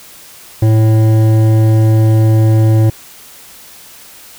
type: tone with hard clipping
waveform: triangle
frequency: 110 Hz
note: A2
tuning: in tune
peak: -8 dBFS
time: 0.62-2.9 s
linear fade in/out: 5 ms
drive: 15 dB
effects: white hiss -37 dBFS RMS until 4.38 s